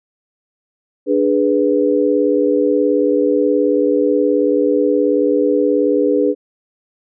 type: chord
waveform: sine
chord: G# diminished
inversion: second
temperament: equal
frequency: 293.7 / 415.3 / 493.9 Hz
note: D4 / G#4 / B4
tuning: 0 / 0 / 0 cents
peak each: -16 dBFS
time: 1.06-6.35 s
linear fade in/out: 50 ms
effects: none